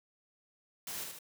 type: noise with echo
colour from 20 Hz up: white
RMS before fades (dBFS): -41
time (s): 0.87-1.04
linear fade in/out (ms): 2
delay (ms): 74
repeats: 2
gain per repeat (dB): -4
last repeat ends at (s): 1.188
effects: none